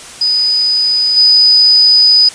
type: tone with level steps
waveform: sine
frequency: 4978 Hz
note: D#8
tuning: in tune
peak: -9 / -4 dBFS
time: 0.21-2.29 s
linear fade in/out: 5 ms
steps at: 1.16 s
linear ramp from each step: 20 ms
effects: white hiss -31 dBFS RMS until 2.34 s + resampled to 22050 Hz